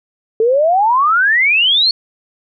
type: exponential sweep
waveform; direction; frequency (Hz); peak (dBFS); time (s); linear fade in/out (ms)
sine; up; 431.9 to 4435; -9; 0.4-1.91; 2
effects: none